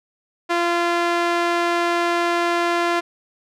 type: tone with band-pass filter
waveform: sawtooth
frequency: 344.3 Hz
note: F4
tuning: 25 cents flat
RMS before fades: -20 dBFS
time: 0.49-3.01 s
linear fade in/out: 20 ms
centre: 1300 Hz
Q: 0.6
effects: none